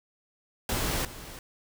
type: noise with echo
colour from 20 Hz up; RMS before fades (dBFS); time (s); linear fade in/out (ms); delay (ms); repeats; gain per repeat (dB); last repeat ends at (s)
pink; -29; 0.69-1.05; 2; 340; 1; -14; 1.39
effects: none